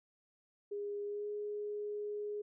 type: tone with pitch glide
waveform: sine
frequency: 408.9 to 416 Hz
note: G#4 to G#4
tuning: -27 to +3 cents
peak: -37 dBFS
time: 0.71-2.42 s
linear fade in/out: 10 ms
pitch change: +30 cents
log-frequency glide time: 1.04-1.28 s
effects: none